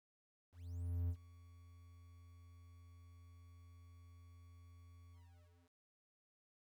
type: tone with ADSR envelope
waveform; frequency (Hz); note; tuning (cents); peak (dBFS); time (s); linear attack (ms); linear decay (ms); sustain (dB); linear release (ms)
triangle; 86.7; F2; -12; -33; 0.52-5.78; 570; 70; -23; 650
effects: 12-bit